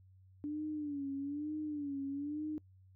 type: tone with vibrato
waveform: sine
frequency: 290.6 Hz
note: D4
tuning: 18 cents flat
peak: -36 dBFS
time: 0.44-2.58 s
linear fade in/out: 0 ms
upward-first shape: sine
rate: 1.1 Hz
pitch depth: 94 cents each way
effects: noise-tail reverb RT60 0.1 s tail -25 dB re dry + added 94 Hz sine -59 dBFS peak until 2.95 s